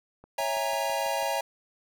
click train, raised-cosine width 1 ms, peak -35 dBFS, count 7, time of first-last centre 0.24-1.227 s, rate 6.08 Hz
square chord, A# half-diminished seventh, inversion first, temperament equal with one note detuned, 554.4 / 659.3 / 816.3 / 932.3 Hz, C#5 / E5 / G#5 / A#5, 0 / 0 / -30 / 0 cents, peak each -33 dBFS, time 0.38-1.41 s, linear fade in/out 5 ms
effects none

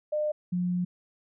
sine tone pair in turn, 604 / 178.64 Hz, D5 / F3, +48 / +39 cents, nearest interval octave + major sixth, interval 2109 cents, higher first, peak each -25 dBFS, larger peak neither, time 0.12-0.32 / 0.52-0.85 s, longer second, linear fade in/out 10 ms, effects none

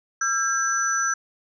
sine tone cluster, 1349 / 1607 / 5970 Hz, E6 / G6 / F#8, +40 / +43 / +15 cents, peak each -25 dBFS, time 0.21-1.14 s, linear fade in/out 5 ms, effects none

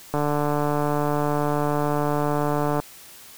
click train, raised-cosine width 1 ms, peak -10 dBFS, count 392, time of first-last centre 0.14-2.8 s, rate 147 Hz, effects white hiss -45 dBFS RMS until 3.37 s

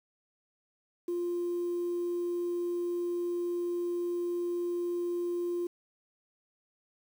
sine tone, 349.2 Hz, F4, in tune, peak -28 dBFS, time 1.08-5.67 s, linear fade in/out 5 ms, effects tanh soft clip ceiling -27 dBFS + 9-bit

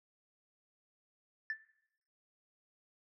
sine tone with exponential decay, 1760 Hz, A6, in tune, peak -29 dBFS, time 1.5-1.61 s, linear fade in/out 1 ms, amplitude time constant 23 ms, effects noise-tail reverb RT60 0.7 s tail -17 dB re dry + tanh soft clip ceiling -31 dBFS

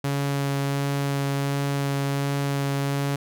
sawtooth tone with vibrato, 140 Hz, C#3, 18 cents sharp, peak -19 dBFS, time 0.04-3.16 s, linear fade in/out 5 ms, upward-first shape sine, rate 1.4 Hz, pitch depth 9 cents each way, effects none

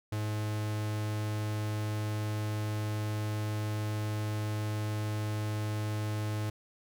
45% pulse tone, 106.3 Hz, G#2, 41 cents sharp, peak -31 dBFS, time 0.12-6.5 s, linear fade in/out 5 ms, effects none

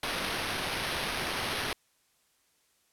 violet noise with sample-and-hold, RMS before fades -33 dBFS, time 0.03-1.73 s, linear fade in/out 2 ms, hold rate 7350 Hz, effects white hiss -70 dBFS RMS until 2.92 s + low-pass 12000 Hz 12 dB/octave

